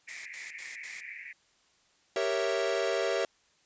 white band-pass noise, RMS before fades -44 dBFS, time 0.07-1.33 s, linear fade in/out 10 ms, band 1800 to 2400 Hz, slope 96 dB/octave
blue noise bursts, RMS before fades -41 dBFS, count 4, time 0.08-1.01 s, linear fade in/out 10 ms, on 180 ms, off 70 ms
45% pulse chord, G diminished seventh, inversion none, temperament equal, 392 / 466.2 / 554.4 / 659.3 Hz, G4 / Bb4 / Db5 / Fb5, 0 / 0 / 0 / 0 cents, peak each -33 dBFS, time 2.16-3.25 s, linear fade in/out 2 ms
effects white hiss -67 dBFS RMS until 3.65 s + resampled to 16000 Hz

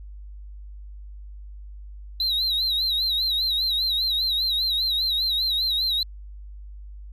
sine tone with vibrato, 3955 Hz, B7, 2 cents sharp, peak -18 dBFS, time 2.2-6.03 s, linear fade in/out 2 ms, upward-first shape sine, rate 5 Hz, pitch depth 98 cents each way, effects tanh soft clip ceiling -20 dBFS + added 50 Hz sine -37 dBFS peak until 7.12 s

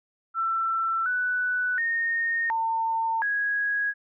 sine tone with pitch steps, 1339 / 1488 / 1844 / 903 / 1657 Hz, E6 / F#6 / A#6 / A5 / G#6, +27 / +9 / -19 / +45 / -4 cents, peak -23 dBFS, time 0.34-3.94 s, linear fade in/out 50 ms, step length 720 ms, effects none

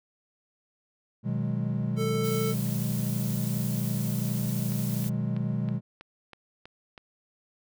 triangle chord, G# minor seventh, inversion first, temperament equal, 123.47 / 155.56 / 185 / 207.7 Hz, B2 / D#3 / F#3 / G#3, 0 / 0 / 0 / 0 cents, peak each -28 / -31 / -32 / -30 dBFS, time 1.23-5.81 s, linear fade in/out 50 ms
square tone, 442.2 Hz, A4, 9 cents sharp, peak -29 dBFS, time 1.96-2.55 s, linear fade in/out 50 ms
blue noise, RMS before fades -39 dBFS, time 2.23-5.1 s, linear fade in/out 20 ms
click train, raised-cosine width 0.3 ms, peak -29 dBFS, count 8, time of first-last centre 4.72-6.978 s, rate 3.1 Hz
effects none

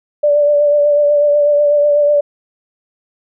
sine tone with vibrato, 585 Hz, D5, 7 cents flat, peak -8 dBFS, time 0.23-2.21 s, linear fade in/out 10 ms, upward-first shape triangle, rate 8.1 Hz, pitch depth 29 cents each way, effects none

